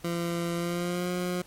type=tone with pitch glide; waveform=20% pulse; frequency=170.8 to 179.08 Hz; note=F3 to F3; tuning=-38 to +44 cents; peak=-23 dBFS; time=0.04-1.42 s; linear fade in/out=5 ms; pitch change=+82 cents; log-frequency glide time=0.55-1.1 s; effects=pink hiss -54 dBFS RMS until 1.46 s + MP3 64 kbps